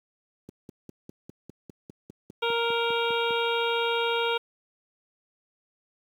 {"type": "click train", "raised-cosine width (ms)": 3, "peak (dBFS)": -27, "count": 15, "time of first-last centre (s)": [0.49, 3.307], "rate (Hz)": 4.97}
{"type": "harmonic tone", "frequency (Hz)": 466.2, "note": "A#4", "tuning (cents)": 0, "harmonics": [1, 2, 3, 5, 6, 7, 8], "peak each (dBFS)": [-27, -30, -32, -34, -35, -35, -36], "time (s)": [2.42, 4.38], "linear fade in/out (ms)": 10}
{"effects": ["high-pass 150 Hz 12 dB/octave", "9-bit"]}